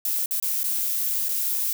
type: noise with dropouts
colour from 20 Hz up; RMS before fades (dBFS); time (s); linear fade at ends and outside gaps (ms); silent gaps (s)
violet; -25; 0.05-1.73; 2; 0.259-0.309 / 0.4-0.425 / 0.633-0.64 / 1.285-1.29
effects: none